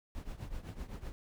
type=noise with tremolo; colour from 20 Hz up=brown; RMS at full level=-39 dBFS; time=0.15-1.12 s; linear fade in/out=0 ms; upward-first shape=triangle; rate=7.9 Hz; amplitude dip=85%; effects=none